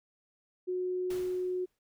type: tone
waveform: sine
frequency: 365.1 Hz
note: F#4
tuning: 23 cents flat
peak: -30 dBFS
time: 0.67-1.66 s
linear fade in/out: 20 ms
type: noise with exponential decay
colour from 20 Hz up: pink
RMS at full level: -44 dBFS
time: 1.1-1.79 s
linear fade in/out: 5 ms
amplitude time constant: 150 ms
effects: none